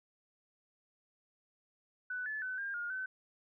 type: tone with pitch steps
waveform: sine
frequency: 1493 / 1730 / 1512 / 1604 / 1423 / 1522 Hz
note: F#6 / A6 / F#6 / G6 / F6 / F#6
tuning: +15 / -30 / +37 / +39 / +32 / +48 cents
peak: -36 dBFS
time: 2.1-3.06 s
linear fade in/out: 5 ms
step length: 160 ms
effects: none